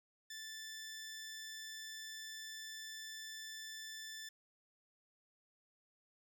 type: tone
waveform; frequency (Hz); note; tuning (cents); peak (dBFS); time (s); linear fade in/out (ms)
15% pulse; 1760; A6; 0; -40; 0.3-4.29; 5
effects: none